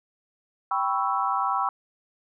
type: chord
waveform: sine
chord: C# half-diminished seventh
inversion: second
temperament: equal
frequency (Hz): 784 / 987.8 / 1108.7 / 1318.5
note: G5 / B5 / C#6 / E6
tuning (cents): 0 / 0 / 0 / 0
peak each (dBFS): -28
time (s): 0.71-1.69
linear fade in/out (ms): 2
effects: none